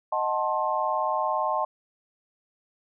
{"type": "chord", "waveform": "sine", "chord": "D# diminished seventh", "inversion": "none", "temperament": "equal with one note detuned", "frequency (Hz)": [622.3, 740, 880, 1061.1], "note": ["D#5", "F#5", "A5", "C6"], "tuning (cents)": [0, 0, 0, 24], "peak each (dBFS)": [-29, -31, -28, -28], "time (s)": [0.12, 1.65], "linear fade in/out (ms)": 5, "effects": []}